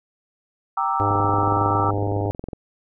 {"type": "chord", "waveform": "sine", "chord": "E half-diminished seventh", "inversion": "first", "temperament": "equal", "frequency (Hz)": [784, 932.3, 1174.7, 1318.5], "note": ["G5", "Bb5", "D6", "E6"], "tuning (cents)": [0, 0, 0, 0], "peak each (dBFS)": -25, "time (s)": [0.77, 1.91], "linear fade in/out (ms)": 5}
{"type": "harmonic tone", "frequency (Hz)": 101.5, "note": "G#2", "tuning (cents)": -39, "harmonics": [1, 3, 4, 5, 6, 7, 8, 9], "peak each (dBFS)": [-23, -28, -29, -31, -33, -33, -33, -38], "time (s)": [1, 2.31], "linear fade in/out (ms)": 0}
{"type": "click train", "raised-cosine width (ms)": 2, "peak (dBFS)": -17, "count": 32, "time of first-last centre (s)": [1.11, 2.532], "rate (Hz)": 21.8}
{"effects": []}